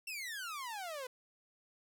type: exponential sweep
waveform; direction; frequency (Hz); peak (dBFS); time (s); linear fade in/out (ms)
sawtooth; down; 2744 to 491.4; -37; 0.07-1.07; 5
effects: none